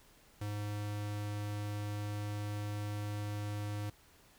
square tone, 103.83 Hz, G#2, in tune, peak -37 dBFS, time 0.41-3.9 s, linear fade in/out 5 ms, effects pink hiss -63 dBFS RMS until 4.38 s

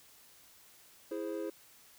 triangle chord, E augmented, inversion none, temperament equal, 329.6 / 415.3 / 523.3 Hz, E4 / G#4 / B#4, 0 / 0 / 0 cents, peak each -37 / -38 / -39 dBFS, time 1.11-1.5 s, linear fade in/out 5 ms, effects white hiss -60 dBFS RMS until 1.98 s

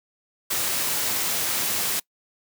white noise, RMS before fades -25 dBFS, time 0.5-2 s, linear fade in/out 10 ms, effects noise-tail reverb RT60 0.1 s tail -24 dB re dry + high-pass 80 Hz 12 dB/octave

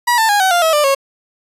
30% pulse tone with pitch steps, 965 / 890 / 820.9 / 757.1 / 698.3 / 644.1 / 594 / 547.9 Hz, B5 / A5 / G#5 / F#5 / F5 / E5 / D5 / C#5, -40 / +20 / -20 / +40 / 0 / -40 / +20 / -20 cents, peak -8 dBFS, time 0.07-0.95 s, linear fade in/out 10 ms, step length 110 ms, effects resampled to 32000 Hz

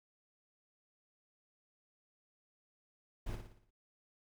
brown noise with echo, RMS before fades -38 dBFS, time 3.26-3.36 s, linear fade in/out 10 ms, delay 58 ms, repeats 6, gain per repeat -6 dB, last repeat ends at 3.708 s, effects none

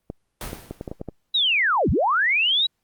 clicks, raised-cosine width 2 ms, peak -17 dBFS, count 8, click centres 0.101 / 0.531 / 0.71 / 0.811 / 0.878 / 0.915 / 1.014 / 1.087 s
pink noise with exponential decay, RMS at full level -30 dBFS, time 0.41-1.01 s, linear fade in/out 2 ms, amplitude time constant 130 ms
sine linear two-way sweep, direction down then up, 3951 to 46.59 to 3951 Hz, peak -17 dBFS, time 1.34-2.67 s, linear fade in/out 10 ms, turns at 1.9 s
effects pink hiss -75 dBFS RMS until 2.83 s + Opus 32 kbps

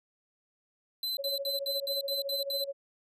45% pulse tone bursts, 4045 Hz, B7, 41 cents sharp, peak -30 dBFS, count 8, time 1.03-2.64 s, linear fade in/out 2 ms, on 140 ms, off 70 ms
sine tone with tremolo, 555 Hz, C#5, 2 cents sharp, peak -31 dBFS, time 1.18-2.73 s, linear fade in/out 20 ms, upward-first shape sine, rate 14 Hz, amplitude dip 75%
effects resampled to 32000 Hz

